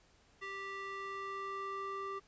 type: tone with band-pass filter sweep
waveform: square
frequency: 392 Hz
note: G4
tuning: in tune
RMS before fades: -42 dBFS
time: 0.41-2.2 s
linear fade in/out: 20 ms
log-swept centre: 1900 to 1000 Hz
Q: 1.9
effects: pink hiss -67 dBFS RMS until 2.27 s + resampled to 16000 Hz